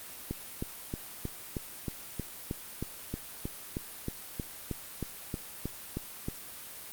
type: click train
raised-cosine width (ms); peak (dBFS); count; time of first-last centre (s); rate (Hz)
3; -20; 20; 0.31-6.285; 3.18
effects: white hiss -45 dBFS RMS until 6.92 s + Opus 32 kbps